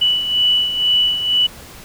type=beating tone pair; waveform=sine; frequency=2960 / 2962.1 Hz; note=F#7 / F#7; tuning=0 / +1 cents; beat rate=2.1 Hz; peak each=-14 / -21 dBFS; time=0.01-1.47 s; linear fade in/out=10 ms; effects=pink hiss -38 dBFS RMS until 1.84 s